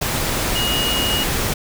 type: tone in noise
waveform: sine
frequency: 2878 Hz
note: F#7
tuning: 49 cents flat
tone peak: -20 dBFS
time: 0.55-1.24 s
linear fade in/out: 10 ms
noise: pink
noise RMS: -21 dBFS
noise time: 0.01-1.54 s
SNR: -2 dB
effects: none